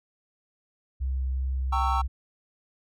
sine tone with vibrato, 65.41 Hz, C2, in tune, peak -25 dBFS, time 1-2.08 s, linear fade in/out 20 ms, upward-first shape sine, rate 2.6 Hz, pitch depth 8 cents each way
triangle chord, G diminished seventh, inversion none, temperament equal with one note detuned, 784 / 913.7 / 1108.7 / 1318.5 Hz, G5 / Bb5 / Db6 / Fb6, 0 / -35 / 0 / 0 cents, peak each -28 dBFS, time 1.72-2.02 s, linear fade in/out 10 ms
effects none

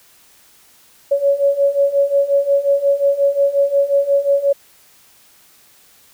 sine beating tone pair, 557 / 562.6 Hz, C#5 / C#5, +8 / +26 cents, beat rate 5.6 Hz, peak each -17 / -14 dBFS, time 1.11-4.53 s, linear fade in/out 10 ms, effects white hiss -50 dBFS RMS until 6.13 s

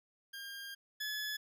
20% pulse tone pair in turn, 1608 / 1711 Hz, G6 / A6, +44 / -49 cents, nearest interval minor second, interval 107 cents, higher second, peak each -39 / -32 dBFS, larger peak second, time 0.33-0.75 / 1-1.37 s, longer first, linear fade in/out 10 ms, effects none

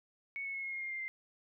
sine tone with pitch steps, 2217 / 2198 / 2179 / 2160 / 2141 / 2123 / 2105 / 2087 Hz, C#7 / C#7 / C#7 / C#7 / C7 / C7 / C7 / C7, 0 / -15 / -30 / -45 / +39 / +25 / +10 / -5 cents, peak -37 dBFS, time 0.36-1.08 s, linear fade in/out 0 ms, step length 90 ms, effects none

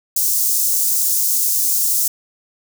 white high-pass noise, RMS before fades -17 dBFS, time 0.16-2.08 s, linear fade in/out 5 ms, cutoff 5900 Hz, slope 24 dB/octave, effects none

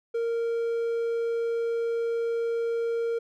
triangle tone, 463.5 Hz, A#4, 10 cents flat, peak -23 dBFS, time 0.14-3.19 s, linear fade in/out 10 ms, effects none

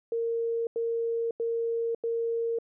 sine tone bursts, 461.7 Hz, A#4, 17 cents flat, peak -26 dBFS, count 4, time 0.12-2.587 s, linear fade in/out 2 ms, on 550 ms, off 89 ms, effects none

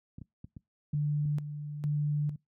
clicks, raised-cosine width 5 ms, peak -30 dBFS, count 6, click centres 0.184 / 0.216 / 0.444 / 0.567 / 0.943 / 1.254 s
sine tone with tremolo, 147.8 Hz, D3, 11 cents sharp, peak -26 dBFS, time 0.93-2.36 s, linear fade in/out 5 ms, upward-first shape square, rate 1.1 Hz, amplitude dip 65%
effects noise-tail reverb RT60 0.2 s tail -24 dB re dry + high-pass 80 Hz 12 dB/octave

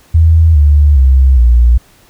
sine tone with pitch steps, 81.2 / 73.18 / 65.95 / 59.44 Hz, E2 / D2 / C2 / A#1, -26 / -6 / +14 / +34 cents, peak -3 dBFS, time 0.14-1.78 s, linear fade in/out 10 ms, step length 410 ms, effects pink hiss -46 dBFS RMS until 2.09 s

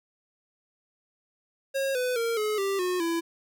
square tone with pitch steps, 543 / 500.8 / 461.9 / 426 / 392.9 / 362.4 / 334.3 Hz, C#5 / B4 / A#4 / G#4 / G4 / F#4 / E4, -36 / +24 / -16 / +44 / +4 / -36 / +24 cents, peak -26 dBFS, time 1.74-3.21 s, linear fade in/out 20 ms, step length 210 ms, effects none

